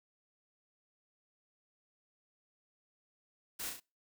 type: noise with echo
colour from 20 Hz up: white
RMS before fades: -41 dBFS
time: 3.59-3.7 s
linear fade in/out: 10 ms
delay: 34 ms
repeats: 3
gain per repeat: -4 dB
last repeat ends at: 3.802 s
effects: noise-tail reverb RT60 0.3 s tail -26 dB re dry